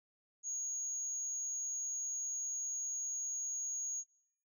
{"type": "tone", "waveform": "sine", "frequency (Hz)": 6645, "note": "G#8", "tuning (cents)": 0, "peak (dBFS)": -36, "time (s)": [0.43, 4.04], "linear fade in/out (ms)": 50, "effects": ["noise-tail reverb RT60 0.6 s tail -22 dB re dry", "tanh soft clip ceiling -32 dBFS"]}